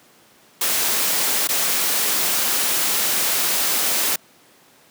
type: noise with dropouts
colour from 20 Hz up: white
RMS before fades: -20 dBFS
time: 0.61-4.16 s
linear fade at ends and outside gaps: 5 ms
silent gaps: 1.474-1.488 s
effects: pink hiss -52 dBFS RMS until 4.9 s + high-pass 200 Hz 12 dB/octave